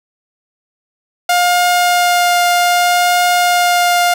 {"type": "tone with vibrato", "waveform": "sawtooth", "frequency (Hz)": 708, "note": "F5", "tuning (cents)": 23, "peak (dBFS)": -6, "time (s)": [1.29, 4.14], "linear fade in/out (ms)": 5, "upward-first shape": "triangle", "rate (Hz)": 0.64, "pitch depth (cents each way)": 9, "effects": []}